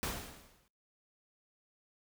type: noise with exponential decay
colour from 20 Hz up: pink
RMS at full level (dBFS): -34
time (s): 0.03-0.68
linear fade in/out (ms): 0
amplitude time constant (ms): 140
effects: noise-tail reverb RT60 0.4 s tail -26 dB re dry